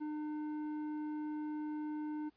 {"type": "tone with tanh clipping", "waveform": "sine", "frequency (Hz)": 302.8, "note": "D#4", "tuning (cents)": -47, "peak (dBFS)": -39, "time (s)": [0, 2.3], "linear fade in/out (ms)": 20, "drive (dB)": 9, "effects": ["pink hiss -75 dBFS RMS until 2.36 s", "resampled to 11025 Hz"]}